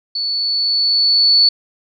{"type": "tone with level ramp", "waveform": "sine", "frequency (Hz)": 4448, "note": "C#8", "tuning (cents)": 5, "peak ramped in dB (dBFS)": [-18, -7], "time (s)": [0.15, 1.49], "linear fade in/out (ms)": 5, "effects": []}